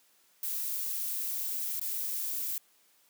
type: noise with dropouts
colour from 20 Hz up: violet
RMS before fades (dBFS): -34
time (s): 0.43-2.58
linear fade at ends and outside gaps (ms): 2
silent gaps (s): 1.797-1.813
effects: white hiss -66 dBFS RMS until 3.09 s + high-pass 200 Hz 12 dB/octave